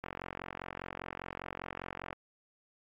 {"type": "click train", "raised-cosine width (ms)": 0.5, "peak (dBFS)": -23, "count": 95, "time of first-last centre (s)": [0.04, 2.129], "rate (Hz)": 45, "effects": ["AAC 48 kbps"]}